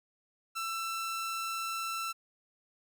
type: tone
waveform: sawtooth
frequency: 1336 Hz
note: E6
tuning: 23 cents sharp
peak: -30 dBFS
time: 0.55-2.13 s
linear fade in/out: 20 ms
effects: none